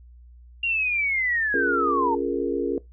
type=linear sweep; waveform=sine; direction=down; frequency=2794 to 880 Hz; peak=-21 dBFS; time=0.63-2.15 s; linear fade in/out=5 ms
type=chord; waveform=sine; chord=Bb minor seventh; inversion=first; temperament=equal; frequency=277.2 / 349.2 / 415.3 / 466.2 Hz; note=Db4 / F4 / Ab4 / Bb4; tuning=0 / 0 / 0 / 0 cents; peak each=-28 dBFS; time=1.54-2.78 s; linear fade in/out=2 ms
effects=noise-tail reverb RT60 0.2 s tail -21 dB re dry + added 60 Hz sine -45 dBFS peak until 2.92 s